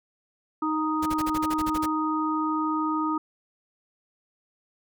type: harmonic tone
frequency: 311.1 Hz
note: D#4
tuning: in tune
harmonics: 1 / 3 / 4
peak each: -26 / -31 / -28 dBFS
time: 0.62-3.18 s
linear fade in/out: 5 ms
type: noise bursts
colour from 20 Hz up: pink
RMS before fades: -34 dBFS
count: 11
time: 1.02-1.862 s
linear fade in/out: 10 ms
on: 42 ms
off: 38 ms
effects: none